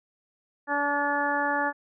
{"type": "harmonic tone", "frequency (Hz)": 287.7, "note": "D4", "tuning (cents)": -36, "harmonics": [1, 2, 3, 4, 5, 6], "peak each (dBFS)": [-33, -32, -28, -33, -32, -29], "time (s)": [0.67, 1.73], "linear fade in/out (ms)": 50, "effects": []}